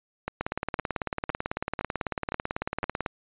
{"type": "two click trains", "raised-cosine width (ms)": 0.5, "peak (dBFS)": [-14, -13], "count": [6, 49], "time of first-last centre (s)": [[0.28, 2.831], [0.41, 3.062]], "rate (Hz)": [1.96, 18.1], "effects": ["resampled to 8000 Hz"]}